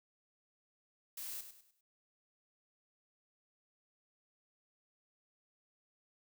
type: noise with echo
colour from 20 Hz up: blue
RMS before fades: -44 dBFS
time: 1.17-1.41 s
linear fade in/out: 5 ms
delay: 100 ms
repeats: 4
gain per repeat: -9 dB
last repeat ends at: 1.81 s
effects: noise-tail reverb RT60 0.1 s tail -22 dB re dry